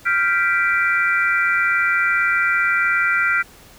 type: chord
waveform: sine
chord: G dominant seventh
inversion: third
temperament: equal with one note detuned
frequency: 1390.5 / 1568 / 1975.5 / 2349 Hz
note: F6 / G6 / B6 / D7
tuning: -8 / 0 / 0 / 0 cents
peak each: -18 / -24 / -21 / -23 dBFS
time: 0.05-3.43 s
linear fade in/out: 20 ms
effects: pink hiss -46 dBFS RMS until 3.78 s